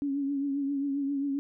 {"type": "tone with vibrato", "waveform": "sine", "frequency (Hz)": 279.5, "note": "C#4", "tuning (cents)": 14, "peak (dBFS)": -27, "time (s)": [0.02, 1.39], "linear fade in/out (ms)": 0, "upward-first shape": "triangle", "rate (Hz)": 7.5, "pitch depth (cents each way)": 53, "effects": []}